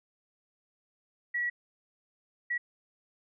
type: tone bursts at uneven times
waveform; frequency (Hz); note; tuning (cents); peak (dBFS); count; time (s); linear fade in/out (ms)
sine; 1930; B6; -40; -28; 2; 1.34-1.5 / 2.5-2.58; 10
effects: none